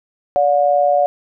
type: tone pair together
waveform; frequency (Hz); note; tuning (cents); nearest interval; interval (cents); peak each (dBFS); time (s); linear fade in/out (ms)
sine; 578 / 720; D5 / F#5; -28 / -47; major third; 381; -14; 0.36-1.06; 0
effects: none